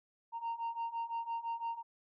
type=beating tone pair; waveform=sine; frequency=921 / 926.9 Hz; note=A#5 / A#5; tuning=-21 / -10 cents; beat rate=5.9 Hz; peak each=-38 / -36 dBFS; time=0.32-1.83 s; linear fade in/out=50 ms; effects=tanh soft clip ceiling -33 dBFS